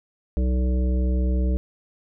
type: harmonic tone with a mistuned harmonic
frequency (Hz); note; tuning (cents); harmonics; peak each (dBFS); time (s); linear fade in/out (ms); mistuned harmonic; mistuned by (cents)
62.9; B1; +32; 1 / 3 / 5 / 7 / 9; -19 / -29 / -33 / -36 / -38; 0.37-1.57; 0; 9; +29
effects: none